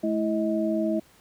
sine tone cluster, 215.3 / 328.4 / 633 Hz, A3 / E4 / D#5, -37 / -6 / +30 cents, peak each -27 / -26 / -28 dBFS, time 0.03-1 s, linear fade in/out 10 ms, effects pink hiss -57 dBFS RMS until 1.2 s + high-pass 60 Hz 12 dB/octave

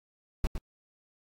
brown noise with echo, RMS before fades -25 dBFS, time 0.44-0.47 s, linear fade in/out 2 ms, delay 110 ms, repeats 1, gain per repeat -7 dB, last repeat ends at 0.58 s, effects AAC 64 kbps

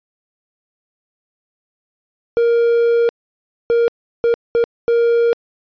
triangle tone bursts at uneven times, 468.4 Hz, A#4, 8 cents sharp, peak -9 dBFS, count 5, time 2.37-3.09 / 3.7-3.88 / 4.24-4.34 / 4.55-4.64 / 4.88-5.33 s, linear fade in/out 0 ms, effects resampled to 11025 Hz

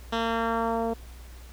10% pulse tone with low-pass filter sweep, 228.6 Hz, A#3, 34 cents flat, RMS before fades -27 dBFS, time 0.12-0.94 s, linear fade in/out 10 ms, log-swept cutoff 3900 to 550 Hz, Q 1.3, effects added 60 Hz sine -42 dBFS peak until 1.52 s + pink hiss -52 dBFS RMS until 1.52 s

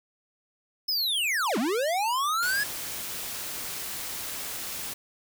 square linear two-way sweep, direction down then up, 5274 to 196 to 1715 Hz, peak -25 dBFS, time 0.88-2.64 s, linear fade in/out 10 ms, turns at 1.58 s
white noise, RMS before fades -35 dBFS, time 2.42-4.94 s, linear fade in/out 10 ms
effects none

